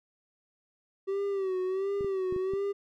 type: tone with vibrato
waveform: triangle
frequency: 384.5 Hz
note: G4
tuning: 33 cents flat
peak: -26 dBFS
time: 1.07-2.73 s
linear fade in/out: 20 ms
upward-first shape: sine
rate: 1.4 Hz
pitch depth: 73 cents each way
type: clicks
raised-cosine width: 3 ms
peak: -27 dBFS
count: 5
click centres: 2.009 / 2.046 / 2.325 / 2.363 / 2.536 s
effects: none